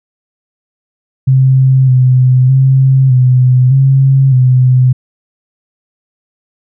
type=tone with pitch steps; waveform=sine; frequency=131.9 / 127.8 / 133.1 / 126.9 / 134.9 / 127.5 Hz; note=C3 / C3 / C3 / B2 / C#3 / C3; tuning=+14 / -40 / +30 / +47 / -47 / -44 cents; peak=-4 dBFS; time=1.27-4.93 s; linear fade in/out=10 ms; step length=610 ms; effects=none